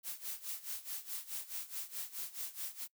blue noise with tremolo, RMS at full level -40 dBFS, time 0.03-2.88 s, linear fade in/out 50 ms, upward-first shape sine, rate 4.7 Hz, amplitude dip 85%, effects noise-tail reverb RT60 0.1 s tail -24 dB re dry

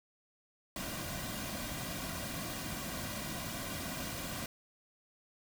pink noise with comb filter, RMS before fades -40 dBFS, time 0.76-4.46 s, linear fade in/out 2 ms, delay 2.3 ms, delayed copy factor -0.65, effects none

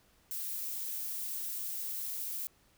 violet noise, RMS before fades -38 dBFS, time 0.31-2.47 s, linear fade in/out 0 ms, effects pink hiss -67 dBFS RMS until 2.77 s

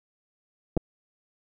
clicks, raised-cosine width 2 ms, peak -12 dBFS, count 2, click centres 0.768 / 0.774 s, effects none

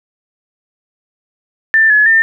sine tone with pitch steps, 1780 / 1702 / 1802 Hz, A6 / G#6 / A6, +20 / +42 / +41 cents, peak -6 dBFS, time 1.74-2.22 s, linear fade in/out 0 ms, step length 160 ms, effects none

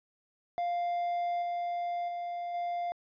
triangle tone with level steps, 698.5 Hz, F5, in tune, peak -27 / -29 / -32 / -29 dBFS, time 0.58-2.92 s, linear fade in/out 0 ms, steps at 1.42 / 2.08 / 2.54 s, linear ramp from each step 5 ms, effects resampled to 11025 Hz

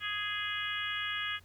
harmonic tone, 415.4 Hz, G#4, in tune, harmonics 3 / 4 / 5 / 6 / 7 / 8, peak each -41 / -37 / -40 / -43 / -39 / -41 dBFS, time 0-1.4 s, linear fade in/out 50 ms, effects added 92 Hz sine -58 dBFS peak until 1.44 s + pink hiss -64 dBFS RMS until 1.44 s

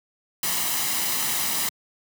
white noise with comb filter, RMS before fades -25 dBFS, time 0.43-1.69 s, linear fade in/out 2 ms, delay 1 ms, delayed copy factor +0.5, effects high-pass 150 Hz 12 dB/octave

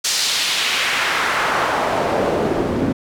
pink noise with band-pass filter sweep, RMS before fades -19 dBFS, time 0.04-2.93 s, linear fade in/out 10 ms, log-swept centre 5700 to 250 Hz, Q 1.3, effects none

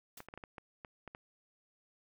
white noise with exponential decay, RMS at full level -46 dBFS, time 0.17-0.27 s, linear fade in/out 5 ms, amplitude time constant 20 ms
clicks, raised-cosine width 0.5 ms, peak -31 dBFS, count 9, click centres 0.204 / 0.286 / 0.339 / 0.376 / 0.438 / 0.582 / 0.848 / 1.077 / 1.149 s
effects none

